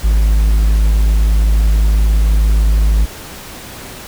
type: tone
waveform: triangle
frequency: 53 Hz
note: G#1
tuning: 36 cents sharp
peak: -6 dBFS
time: 0.03-3.06 s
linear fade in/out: 20 ms
effects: pink hiss -31 dBFS RMS until 4.07 s